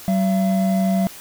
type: tone pair together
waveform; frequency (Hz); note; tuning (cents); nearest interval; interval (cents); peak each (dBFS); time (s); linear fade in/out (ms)
triangle; 190 / 677.1; F#3 / E5; +46 / +46; octave + minor seventh; 2200; -14 / -21; 0.08-1.07; 0
effects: tanh soft clip ceiling -7 dBFS + white hiss -39 dBFS RMS until 1.2 s